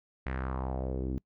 sawtooth tone with low-pass filter sweep, 65 Hz, C2, 11 cents flat, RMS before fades -34 dBFS, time 0.26-1.18 s, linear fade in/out 0 ms, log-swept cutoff 2100 to 280 Hz, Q 2.8, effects noise-tail reverb RT60 0.1 s tail -25 dB re dry

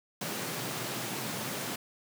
pink high-pass noise, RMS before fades -36 dBFS, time 0.21-1.76 s, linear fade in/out 5 ms, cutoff 110 Hz, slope 96 dB/octave, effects none

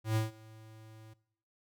square tone with ADSR envelope, 110 Hz, A2, in tune, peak -27 dBFS, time 0.04-1.14 s, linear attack 120 ms, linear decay 150 ms, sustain -24 dB, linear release 12 ms, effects noise-tail reverb RT60 0.7 s tail -20 dB re dry

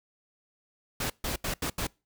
pink noise bursts at uneven times, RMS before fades -31 dBFS, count 5, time 1-1.1 / 1.24-1.36 / 1.44-1.54 / 1.62-1.7 / 1.78-1.87 s, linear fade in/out 5 ms, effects noise-tail reverb RT60 0.3 s tail -26 dB re dry

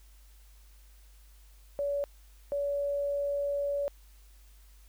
sine tone bursts at uneven times, 569 Hz, C#5, 45 cents sharp, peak -28 dBFS, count 2, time 1.79-2.04 / 2.52-3.88 s, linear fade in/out 0 ms, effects added 50 Hz sine -53 dBFS peak until 4.88 s + white hiss -64 dBFS RMS until 4.88 s

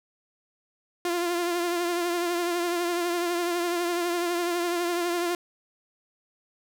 sawtooth tone with vibrato, 347.4 Hz, F4, 9 cents flat, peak -21 dBFS, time 1.05-5.35 s, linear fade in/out 2 ms, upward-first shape triangle, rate 12 Hz, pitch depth 46 cents each way, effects none

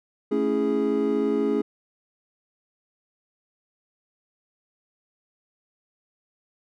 triangle chord, A major seventh, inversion none, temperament equal, 220 / 277.2 / 329.6 / 415.3 Hz, A3 / C#4 / E4 / G#4, 0 / 0 / 0 / 0 cents, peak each -26 / -24 / -28 / -22 dBFS, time 0.31-1.62 s, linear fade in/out 10 ms, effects none

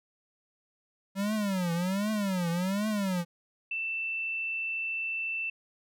square tone with vibrato, 191 Hz, G3, 45 cents flat, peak -28 dBFS, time 1.15-3.25 s, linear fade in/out 50 ms, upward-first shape triangle, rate 1.3 Hz, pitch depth 240 cents each way
sine tone, 2666 Hz, E7, 19 cents sharp, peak -30 dBFS, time 3.71-5.5 s, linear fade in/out 5 ms
effects none

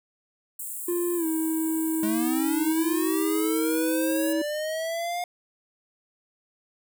pink high-pass noise, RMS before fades -35 dBFS, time 0.59-4.33 s, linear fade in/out 5 ms, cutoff 7500 Hz, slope 96 dB/octave
triangle tone with pitch glide, 349.2 to 320.2 Hz, F4 to D#4, 0 to +50 cents, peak -22 dBFS, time 0.88-4.42 s, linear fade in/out 5 ms, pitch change -150 cents, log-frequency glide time 1.16-1.26 s
square linear sweep, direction up, 207.1 to 714 Hz, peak -28 dBFS, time 2.03-5.24 s, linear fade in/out 2 ms
effects none

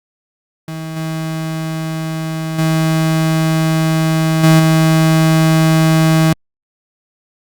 35% pulse tone with level steps, 160 Hz, D#3, 49 cents sharp, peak -21 / -17 / -10 / -4 / -7 dBFS, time 0.68-6.33 s, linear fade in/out 2 ms, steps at 0.96 / 2.58 / 4.43 / 4.59 s, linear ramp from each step 10 ms, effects Opus 48 kbps

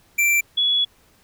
square / sine tone pair in turn, 2349 / 3386 Hz, D7 / G#7, 0 / +33 cents, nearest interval tritone, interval 633 cents, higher second, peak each -16 dBFS, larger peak neither, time 0.18-0.41 / 0.57-0.85 s, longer second, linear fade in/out 10 ms, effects pink hiss -57 dBFS RMS until 1.23 s

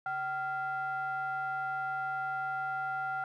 triangle ring-modulated tone, 313.6 Hz, D#4, 14 cents sharp, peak -27 dBFS, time 0.06-3.24 s, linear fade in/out 2 ms, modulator 1080 Hz, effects none

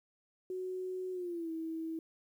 sine tone with pitch glide, 370 to 324 Hz, F#4 to E4, 0 to -30 cents, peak -36 dBFS, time 0.5-1.99 s, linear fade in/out 2 ms, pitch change -230 cents, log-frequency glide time 1.12-1.51 s, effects 11-bit

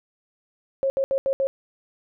sine tone bursts at uneven times, 541 Hz, C#5, 42 cents flat, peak -19 dBFS, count 5, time 0.83-0.9 / 0.97-1.04 / 1.11-1.18 / 1.26-1.33 / 1.4-1.47 s, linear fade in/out 0 ms, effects none

